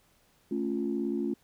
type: chord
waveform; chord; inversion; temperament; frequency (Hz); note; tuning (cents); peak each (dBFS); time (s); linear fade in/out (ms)
sine; A augmented; none; equal; 220 / 277.2 / 349.2; A3 / C#4 / E#4; 0 / 0 / 0; -32; 0.51-1.34; 5
effects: tanh soft clip ceiling -19 dBFS + pink hiss -66 dBFS RMS until 1.43 s